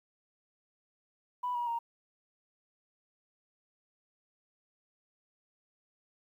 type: tone with pitch steps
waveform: sine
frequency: 988 / 959.9 / 932.5 Hz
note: B5 / B5 / A#5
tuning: 0 / -50 / 0 cents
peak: -30 dBFS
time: 1.43-1.79 s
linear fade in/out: 10 ms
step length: 120 ms
effects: tanh soft clip ceiling -26 dBFS + 11-bit